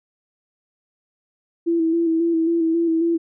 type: tone with vibrato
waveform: sine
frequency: 331 Hz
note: E4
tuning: 7 cents sharp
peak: -16 dBFS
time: 1.66-3.18 s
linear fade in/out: 20 ms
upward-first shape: square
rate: 3.7 Hz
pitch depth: 29 cents each way
effects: none